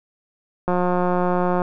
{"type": "click train", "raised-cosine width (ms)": 1, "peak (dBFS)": -8, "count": 169, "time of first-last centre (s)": [0.68, 1.619], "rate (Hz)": 179, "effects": []}